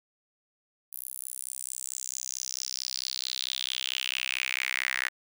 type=tone with high-pass filter sweep; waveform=sawtooth; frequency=64.5 Hz; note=C2; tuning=24 cents flat; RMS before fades=-34 dBFS; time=0.92-5.09 s; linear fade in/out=10 ms; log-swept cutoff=12000 to 1800 Hz; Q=4.6; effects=none

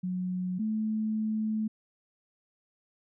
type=tone pair in turn; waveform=sine; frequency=182.6 / 217.1 Hz; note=F#3 / A3; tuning=-23 / -23 cents; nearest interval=minor third; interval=300 cents; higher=second; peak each=-29 / -27 dBFS; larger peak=second; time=0.03-0.59 / 0.59-1.68 s; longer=second; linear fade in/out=10 ms; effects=none

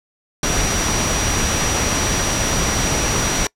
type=tone in noise; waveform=sine; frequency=5800 Hz; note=F#8; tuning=35 cents flat; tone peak=-22 dBFS; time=0.43-3.47 s; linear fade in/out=2 ms; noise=pink; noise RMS=-19 dBFS; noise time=0.43-3.47 s; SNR=-6 dB; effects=noise-tail reverb RT60 0.1 s tail -24 dB re dry + low-pass 9000 Hz 12 dB/octave

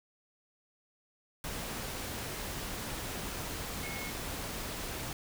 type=tone in noise; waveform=sine; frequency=2180 Hz; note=C#7; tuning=29 cents flat; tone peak=-42 dBFS; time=3.83-4.1 s; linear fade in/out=2 ms; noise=pink; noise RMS=-39 dBFS; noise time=1.44-5.13 s; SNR=-6 dB; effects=none

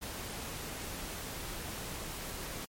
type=noise; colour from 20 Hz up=pink; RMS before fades=-41 dBFS; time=0.01-2.66 s; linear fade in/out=20 ms; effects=MP3 64 kbps

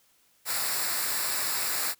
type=noise with comb filter; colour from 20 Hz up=white; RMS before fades=-29 dBFS; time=0.45-1.95 s; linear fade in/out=50 ms; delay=0.32 ms; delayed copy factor=-0.65; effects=white hiss -65 dBFS RMS until 1.99 s

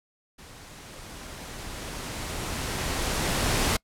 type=noise with level ramp; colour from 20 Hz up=pink; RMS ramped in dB=-47 to -23 dBFS; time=0.38-3.77 s; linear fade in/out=10 ms; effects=noise-tail reverb RT60 0.1 s tail -26 dB re dry + low-pass 11000 Hz 12 dB/octave

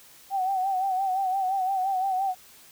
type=tone with vibrato; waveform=sine; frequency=762 Hz; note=G5; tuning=49 cents flat; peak=-23 dBFS; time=0.3-2.35 s; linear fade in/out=50 ms; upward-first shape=sine; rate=5.8 Hz; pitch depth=62 cents each way; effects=white hiss -52 dBFS RMS until 2.71 s

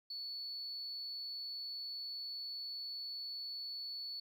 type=tone; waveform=sine; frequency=4435 Hz; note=C#8; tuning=in tune; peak=-40 dBFS; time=0.1-4.2 s; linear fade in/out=5 ms; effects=tanh soft clip ceiling -37 dBFS + 13-bit

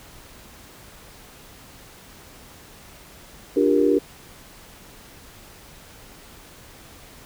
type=chord; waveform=sine; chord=G minor seventh; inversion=second; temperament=just; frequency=294 / 352.8 / 392 / 470.4 Hz; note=D4 / F4 / G4 / Bb4; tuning=+2 / +18 / 0 / +16 cents; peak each=-20 / -24 / -20 / -21 dBFS; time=3.56-3.99 s; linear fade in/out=10 ms; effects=pink hiss -46 dBFS RMS until 7.25 s

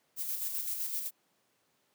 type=noise with tremolo; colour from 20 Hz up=violet; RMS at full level=-34 dBFS; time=0.16-1.11 s; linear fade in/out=50 ms; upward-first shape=square; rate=7.8 Hz; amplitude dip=40%; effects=pink hiss -73 dBFS RMS until 1.94 s + high-pass 200 Hz 12 dB/octave

